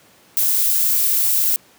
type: noise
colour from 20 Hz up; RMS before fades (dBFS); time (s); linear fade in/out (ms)
violet; -17; 0.37-1.56; 0
effects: pink hiss -51 dBFS RMS until 1.78 s + high-pass 150 Hz 12 dB/octave